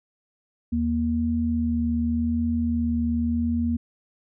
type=tone pair together; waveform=sine; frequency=78.83 / 235.6 Hz; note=D#2 / A#3; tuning=+23 / +19 cents; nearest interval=octave + perfect fifth; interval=1896 cents; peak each=-27 / -22 dBFS; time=0.72-3.77 s; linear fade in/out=10 ms; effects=none